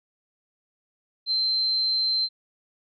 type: tone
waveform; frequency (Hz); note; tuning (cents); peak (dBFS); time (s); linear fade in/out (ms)
sine; 4113; C8; -30; -21; 1.26-2.29; 50
effects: none